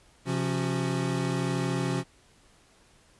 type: tone cluster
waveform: square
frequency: 132 / 173 / 273 / 362.6 Hz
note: C3 / F3 / C#4 / F#4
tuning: +16 / -16 / -26 / -35 cents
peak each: -31 / -32 / -34 / -35 dBFS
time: 0.25-2.04 s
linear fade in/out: 50 ms
effects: pink hiss -60 dBFS RMS until 3.19 s + resampled to 24000 Hz